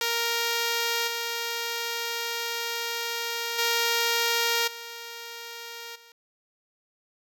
5% pulse tone with level steps, 466.4 Hz, A#4, 1 cent sharp, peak -13 / -17 / -11 / -26 / -39 dBFS, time 0.01-6.12 s, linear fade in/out 2 ms, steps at 1.07 / 3.58 / 4.67 / 5.95 s, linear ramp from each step 10 ms, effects none

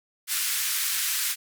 white band-pass noise, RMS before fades -27 dBFS, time 0.27-1.36 s, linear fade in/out 50 ms, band 1400 to 16000 Hz, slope 24 dB/octave, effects none

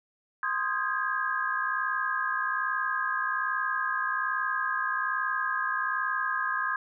sine chord, Ab major seventh, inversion first, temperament equal with one note detuned, 1046.5 / 1244.5 / 1600 / 1661.2 Hz, C6 / Eb6 / G6 / Ab6, 0 / 0 / +35 / 0 cents, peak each -32 dBFS, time 0.43-6.76 s, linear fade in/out 2 ms, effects none

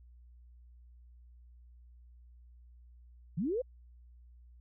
sine linear sweep, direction up, 138.59 to 536 Hz, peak -30 dBFS, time 3.37-3.62 s, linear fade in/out 10 ms, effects added 60 Hz sine -54 dBFS peak until 4.6 s

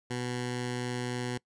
10% pulse tone with notch filter, 123.47 Hz, B2, in tune, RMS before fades -34 dBFS, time 0.1-1.38 s, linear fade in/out 10 ms, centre 620 Hz, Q 2, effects noise-tail reverb RT60 0.1 s tail -23 dB re dry + resampled to 22050 Hz

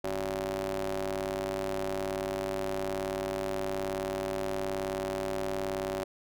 sawtooth ring-modulated tone, 98.9 Hz, G2, 16 cents sharp, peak -24 dBFS, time 0.04-6.04 s, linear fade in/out 5 ms, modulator 475 Hz, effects none

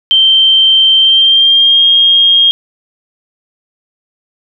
sine tone with pitch glide, 3129 to 3239 Hz, G7 to G#7, -4 to -44 cents, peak -4 dBFS, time 0.11-2.51 s, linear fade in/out 0 ms, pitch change +60 cents, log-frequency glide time 0.99-1.85 s, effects none

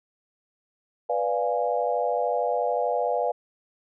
sine chord, B diminished seventh, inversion none, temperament equal, 493.9 / 587.3 / 698.5 / 830.6 Hz, B4 / D5 / F5 / Ab5, 0 / 0 / 0 / 0 cents, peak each -27 / -28 / -27 / -30 dBFS, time 1.09-3.32 s, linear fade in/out 10 ms, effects none

